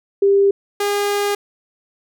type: tone pair in turn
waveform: sine / sawtooth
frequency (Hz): 397.2 / 407.4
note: G4 / G#4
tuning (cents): +23 / -33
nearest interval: unison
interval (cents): 44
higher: second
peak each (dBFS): -10 / -13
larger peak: first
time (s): 0.22-0.51 / 0.8-1.35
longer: second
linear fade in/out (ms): 5
effects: none